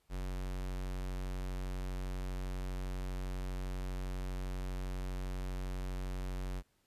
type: tone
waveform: square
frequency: 46.25 Hz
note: F#1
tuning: in tune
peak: -37 dBFS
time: 0.09-6.63 s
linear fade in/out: 50 ms
effects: pink hiss -75 dBFS RMS until 6.86 s + resampled to 32000 Hz